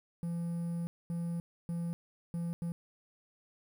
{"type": "tone bursts at uneven times", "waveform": "triangle", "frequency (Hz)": 170, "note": "F3", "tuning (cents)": -46, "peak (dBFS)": -31, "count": 5, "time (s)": [[0.23, 0.87], [1.1, 1.4], [1.69, 1.93], [2.34, 2.53], [2.62, 2.72]], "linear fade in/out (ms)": 0, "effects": ["10-bit"]}